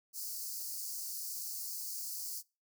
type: high-pass noise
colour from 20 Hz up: white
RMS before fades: -41 dBFS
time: 0.13-2.43 s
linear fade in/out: 50 ms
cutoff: 4400 Hz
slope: 96 dB/octave
effects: noise-tail reverb RT60 0.3 s tail -24 dB re dry